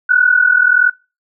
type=tone pair together; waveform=sine; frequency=1459 / 1500 Hz; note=F#6 / F#6; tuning=-25 / +23 cents; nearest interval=unison; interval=48 cents; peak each=-11 dBFS; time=0.09-0.9 s; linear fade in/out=10 ms; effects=noise-tail reverb RT60 0.3 s tail -25 dB re dry